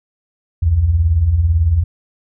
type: beating tone pair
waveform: sine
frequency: 66.3 / 84.3 Hz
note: C2 / E2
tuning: +23 / +39 cents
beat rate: 18 Hz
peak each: -19 / -11 dBFS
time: 0.62-1.84 s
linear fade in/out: 10 ms
effects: none